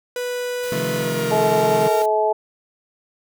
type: tone with pitch glide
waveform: 45% pulse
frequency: 492.8 to 459.8 Hz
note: B4 to A#4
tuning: -4 to -24 cents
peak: -23 dBFS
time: 0.16-2.02 s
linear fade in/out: 2 ms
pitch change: -120 cents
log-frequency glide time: 0.94-1.43 s
type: noise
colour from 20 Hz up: white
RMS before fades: -37 dBFS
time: 0.63-2.06 s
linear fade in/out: 5 ms
type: chord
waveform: sawtooth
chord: F dominant seventh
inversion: second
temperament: just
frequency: 130.96 / 157.15 / 174.61 / 218.3 Hz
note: C3 / Eb3 / F3 / A3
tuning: +2 / +18 / 0 / -13 cents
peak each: -25 dBFS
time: 0.72-1.88 s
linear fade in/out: 2 ms
type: harmonic tone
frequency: 214.7 Hz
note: A3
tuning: 42 cents flat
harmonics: 2 / 3 / 4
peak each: -20 / -20 / -20 dBFS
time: 1.31-2.33 s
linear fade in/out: 10 ms
effects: none